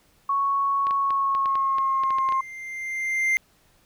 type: tone with pitch glide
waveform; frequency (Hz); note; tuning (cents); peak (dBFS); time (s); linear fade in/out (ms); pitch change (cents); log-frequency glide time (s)
sine; 1108.7 to 1064.8; C#6 to C6; 0 to +30; -20; 0.29-2.41; 5; -70; 0.93-2.29
type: clicks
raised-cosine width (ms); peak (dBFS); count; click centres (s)
0.3; -20; 12; 0.869 / 0.909 / 1.106 / 1.35 / 1.458 / 1.555 / 1.784 / 2.036 / 2.106 / 2.185 / 2.289 / 2.323
type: tone with exponential growth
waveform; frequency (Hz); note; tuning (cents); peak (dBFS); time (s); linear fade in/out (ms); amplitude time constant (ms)
triangle; 2093; C7; 0; -16; 1.48-3.37; 0; 410
effects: pink hiss -61 dBFS RMS until 3.85 s